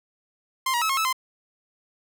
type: tone with pitch steps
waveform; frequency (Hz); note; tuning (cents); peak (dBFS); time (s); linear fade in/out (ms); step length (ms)
sawtooth; 1050 / 953 / 1296 / 1079 / 1306 / 1038; C6 / A#5 / E6 / C#6 / E6 / C6; +6 / +38 / -30 / -47 / -17 / -14; -18; 0.66-1.128; 5; 78
effects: none